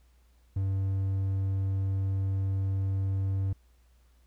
triangle tone with hard clipping, 96.7 Hz, G2, 23 cents flat, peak -27 dBFS, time 0.56-3.53 s, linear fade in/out 5 ms, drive 6 dB, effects added 60 Hz sine -59 dBFS peak until 4.26 s + pink hiss -71 dBFS RMS until 4.26 s

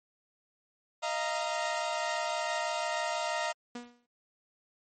sawtooth chord, Eb suspended second, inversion none, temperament equal with one note detuned, 622.3 / 688.4 / 932.3 Hz, Eb5 / F5 / Bb5, 0 / -25 / 0 cents, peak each -31 dBFS, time 1.02-3.53 s, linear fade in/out 20 ms
sawtooth tone with exponential decay, 241.4 Hz, B3, 39 cents flat, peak -32 dBFS, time 3.75-4.06 s, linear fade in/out 5 ms, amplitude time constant 66 ms
effects MP3 32 kbps

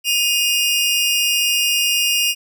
sawtooth tone pair together, 2489 / 2823 Hz, D#7 / F7, 0 / +18 cents, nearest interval major second, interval 218 cents, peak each -18 / -13 dBFS, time 0.04-2.35 s, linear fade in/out 50 ms, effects none

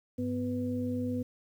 sine tone cluster, 101.2 / 249.4 / 496.4 Hz, G#2 / B3 / B4, -44 / +17 / +9 cents, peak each -37 / -31 / -38 dBFS, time 0.18-1.23 s, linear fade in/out 10 ms, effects 10-bit

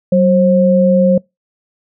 sine tone pair together, 188.8 / 534 Hz, F#3 / C5, +35 / +35 cents, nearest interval octave + tritone, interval 1800 cents, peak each -10 dBFS, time 0.12-1.18 s, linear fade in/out 5 ms, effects noise-tail reverb RT60 0.2 s tail -26 dB re dry

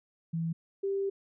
sine tone pair in turn, 164.81 / 393.2 Hz, E3 / G4, 0 / +5 cents, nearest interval octave + minor third, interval 1505 cents, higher second, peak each -29 / -28 dBFS, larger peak second, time 0.33-0.53 / 0.83-1.1 s, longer second, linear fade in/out 10 ms, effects none

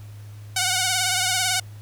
5% pulse tone with vibrato, 739 Hz, F#5, 2 cents flat, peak -8 dBFS, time 0.56-1.6 s, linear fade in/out 5 ms, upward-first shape triangle, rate 18 Hz, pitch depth 63 cents each way, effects added 104 Hz sine -37 dBFS peak until 1.81 s + pink hiss -53 dBFS RMS until 1.81 s

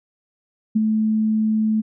sine tone with ADSR envelope, 217.5 Hz, A3, 20 cents flat, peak -12 dBFS, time 0.75-1.82 s, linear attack 14 ms, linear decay 19 ms, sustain -4 dB, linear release 23 ms, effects none

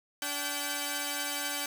5% pulse tone cluster, 288.1 / 772 / 1548 Hz, D4 / G5 / G6, -33 / -27 / -22 cents, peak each -25 dBFS, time 0.22-1.66 s, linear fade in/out 2 ms, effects none

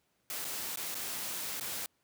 white noise with dropouts, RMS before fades -38 dBFS, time 0.3-1.86 s, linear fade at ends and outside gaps 1 ms, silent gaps 0.446-0.45 / 0.759-0.772 / 0.945-0.952 / 1.598-1.609 s, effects pink hiss -75 dBFS RMS until 2.03 s + high-pass 100 Hz 12 dB/octave

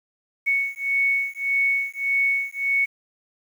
sine beating tone pair, 2217 / 2218.7 Hz, C#7 / C#7, 0 / +1 cents, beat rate 1.7 Hz, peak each -23 dBFS, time 0.46-2.86 s, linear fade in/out 20 ms, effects 8-bit

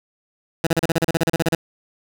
15% pulse tone bursts, 164.81 Hz, E3, in tune, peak -9 dBFS, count 15, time 0.64-1.549 s, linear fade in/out 2 ms, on 27 ms, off 36 ms, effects none

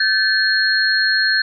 sine tone cluster, 1540 / 1740 / 4271 Hz, G6 / A6 / C8, -31 / -20 / +35 cents, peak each -18 dBFS, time 0-1.42 s, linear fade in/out 5 ms, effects none

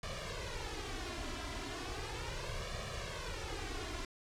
pink noise with flanger, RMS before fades -41 dBFS, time 0.03-4.05 s, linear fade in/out 2 ms, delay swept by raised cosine 1.7 to 3 ms, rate 0.36 Hz, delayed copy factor +0.85, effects low-pass 6000 Hz 12 dB/octave

